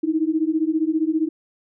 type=beating tone pair; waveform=sine; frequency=309.3 / 324.3 Hz; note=D#4 / E4; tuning=-10 / -28 cents; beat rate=15 Hz; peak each=-21 dBFS; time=0.03-1.29 s; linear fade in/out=10 ms; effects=none